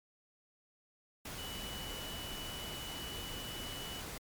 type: tone in noise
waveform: sine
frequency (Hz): 2960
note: F#7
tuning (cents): 0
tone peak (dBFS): -45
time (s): 1.38-4.01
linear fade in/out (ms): 5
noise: pink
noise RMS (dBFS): -44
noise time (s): 1.25-4.18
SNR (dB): -4
effects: MP3 96 kbps